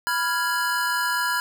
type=chord; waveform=square; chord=F diminished; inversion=second; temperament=equal; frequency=987.8 / 1396.9 / 1661.2 Hz; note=Cb6 / F6 / Ab6; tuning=0 / 0 / 0 cents; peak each=-27 dBFS; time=0.07-1.4 s; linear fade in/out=0 ms; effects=none